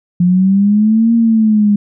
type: linear two-way sweep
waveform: sine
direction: up then down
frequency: 174.61 to 232.6 to 203.4 Hz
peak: -7 dBFS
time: 0.2-1.76 s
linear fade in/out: 5 ms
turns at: 1.14 s
effects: none